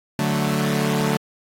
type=chord; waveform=sawtooth; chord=D major; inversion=none; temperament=equal; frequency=146.83 / 185 / 220 Hz; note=D3 / F#3 / A3; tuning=0 / 0 / 0 cents; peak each=-19 / -21 / -19 dBFS; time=0.19-1.17 s; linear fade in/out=2 ms; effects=AAC 48 kbps